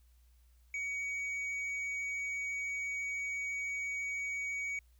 sine tone with hard clipping, 2253 Hz, C#7, 28 cents sharp, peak -36 dBFS, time 0.74-4.79 s, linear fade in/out 2 ms, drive 4 dB, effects added 60 Hz sine -61 dBFS peak until 4.99 s + white hiss -75 dBFS RMS until 4.99 s

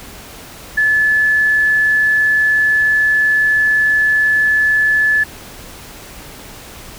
sine tone, 1727 Hz, A6, 33 cents flat, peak -10 dBFS, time 0.77-5.24 s, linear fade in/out 10 ms, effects pink hiss -35 dBFS RMS until 6.98 s

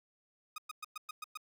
sawtooth tone bursts, 1244.5 Hz, D#6, in tune, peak -36 dBFS, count 7, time 0.56-1.374 s, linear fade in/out 5 ms, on 22 ms, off 110 ms, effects none

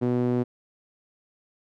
sawtooth tone with band-pass filter, 123.1 Hz, B2, 5 cents flat, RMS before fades -24 dBFS, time 0.01-0.44 s, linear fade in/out 20 ms, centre 310 Hz, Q 1.7, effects none

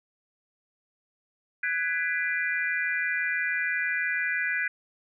sine chord, G# half-diminished seventh, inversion third, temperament just, 1495.1 / 1661.2 / 1993.5 / 2392 Hz, F#6 / G#6 / B6 / D7, +18 / 0 / +16 / +31 cents, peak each -31 / -30 / -30 / -33 dBFS, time 1.63-4.68 s, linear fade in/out 5 ms, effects none

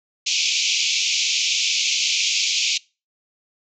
pink band-pass noise, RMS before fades -21 dBFS, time 0.26-2.78 s, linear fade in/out 10 ms, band 2300 to 7000 Hz, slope 96 dB/octave, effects noise-tail reverb RT60 0.3 s tail -24 dB re dry

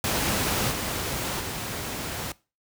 pink noise with level steps, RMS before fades -25 / -29 / -32 dBFS, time 0.04-2.32 s, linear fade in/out 2 ms, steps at 0.7 / 1.39 s, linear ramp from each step 20 ms, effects noise-tail reverb RT60 0.3 s tail -21 dB re dry + high-pass 60 Hz 12 dB/octave

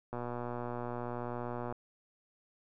click train, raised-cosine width 1 ms, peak -25 dBFS, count 194, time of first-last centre 0.13-1.725 s, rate 121 Hz, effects none

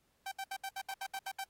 sawtooth tone bursts, 777 Hz, G5, 16 cents flat, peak -34 dBFS, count 10, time 0.26-1.441 s, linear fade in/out 5 ms, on 56 ms, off 69 ms, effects pink hiss -75 dBFS RMS until 1.49 s + AAC 48 kbps

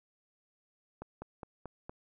slowing click train, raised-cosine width 1 ms, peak -28 dBFS, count 5, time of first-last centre 1.02-1.895 s, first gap 200 ms, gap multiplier 1.06, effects none

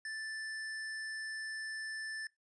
square tone, 1760 Hz, A6, in tune, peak -40 dBFS, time 0.05-2.27 s, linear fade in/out 2 ms, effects noise-tail reverb RT60 0.2 s tail -23 dB re dry + resampled to 22050 Hz

